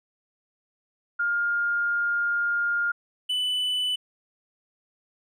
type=tone pair in turn; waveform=sine / triangle; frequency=1411 / 2990 Hz; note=F6 / F#7; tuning=+17 / +17 cents; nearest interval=octave + minor second; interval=1300 cents; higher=second; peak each=-22 dBFS; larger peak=neither; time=1.19-2.92 / 3.29-3.96 s; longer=first; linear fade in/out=10 ms; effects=none